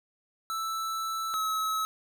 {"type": "tone pair in turn", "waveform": "square", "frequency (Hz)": [1320, 1289.9], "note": ["E6", "E6"], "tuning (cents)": [2, -38], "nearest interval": "unison", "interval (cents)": 40, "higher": "first", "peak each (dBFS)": [-31, -28], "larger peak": "second", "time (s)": [[0.5, 1.34], [1.34, 1.85]], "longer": "first", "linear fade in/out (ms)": 0, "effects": []}